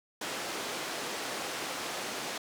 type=band-pass noise; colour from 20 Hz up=pink; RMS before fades=-37 dBFS; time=0.21-2.38 s; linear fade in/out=5 ms; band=340 to 8200 Hz; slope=12 dB/octave; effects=none